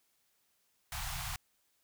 pink band-stop noise, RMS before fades -39 dBFS, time 0.92-1.36 s, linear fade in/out 2 ms, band 160 to 690 Hz, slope 96 dB/octave, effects white hiss -75 dBFS RMS until 1.83 s

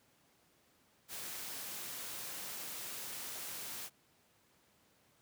white noise, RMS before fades -44 dBFS, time 1.08-3.9 s, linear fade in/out 50 ms, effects pink hiss -70 dBFS RMS until 5.21 s + high-pass 100 Hz 12 dB/octave

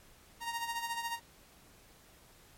sawtooth tone with tremolo, 932.3 Hz, A#5, in tune, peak -29 dBFS, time 0.4-1.2 s, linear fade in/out 50 ms, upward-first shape sine, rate 14 Hz, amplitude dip 60%, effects pink hiss -60 dBFS RMS until 2.57 s + MP3 64 kbps

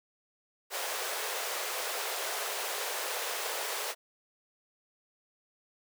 pink high-pass noise, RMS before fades -35 dBFS, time 0.7-3.95 s, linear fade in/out 50 ms, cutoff 420 Hz, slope 48 dB/octave, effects none

